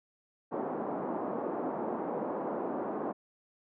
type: band-pass noise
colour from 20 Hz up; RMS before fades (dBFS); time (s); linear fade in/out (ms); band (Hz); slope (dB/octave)
pink; -35; 0.51-3.13; 20; 230 to 990; 24
effects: none